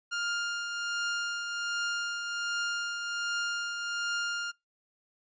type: tone with tremolo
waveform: sawtooth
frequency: 1405 Hz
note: F6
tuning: 10 cents sharp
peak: -25 dBFS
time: 0.11-4.52 s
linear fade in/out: 20 ms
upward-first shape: triangle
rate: 1.3 Hz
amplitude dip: 45%
effects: noise-tail reverb RT60 0.2 s tail -25 dB re dry + resampled to 16000 Hz